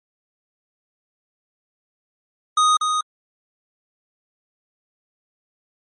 square tone with echo, 1244.5 Hz, D#6, in tune, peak -14 dBFS, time 2.57-2.77 s, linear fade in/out 5 ms, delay 240 ms, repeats 1, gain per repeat -5 dB, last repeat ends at 3.01 s, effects MP3 48 kbps

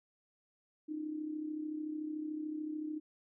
sine tone with amplitude modulation, 306.7 Hz, D#4, 25 cents flat, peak -34 dBFS, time 0.88-3 s, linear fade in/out 20 ms, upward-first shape sine, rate 33.6 Hz, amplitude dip 60%, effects none

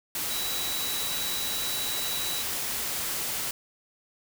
sine tone in noise, 3915 Hz, B7, 16 cents flat, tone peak -33 dBFS, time 0.3-2.42 s, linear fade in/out 2 ms, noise white, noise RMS -31 dBFS, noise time 0.15-3.51 s, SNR -5 dB, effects none

